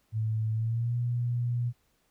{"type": "tone with pitch glide", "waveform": "sine", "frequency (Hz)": [110, 120.65], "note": ["A2", "B2"], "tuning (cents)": [0, -40], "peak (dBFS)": -26, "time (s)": [0.12, 1.73], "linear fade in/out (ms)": 50, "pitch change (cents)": 160, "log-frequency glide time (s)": [0.53, 0.96], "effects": ["pink hiss -71 dBFS RMS until 2.1 s"]}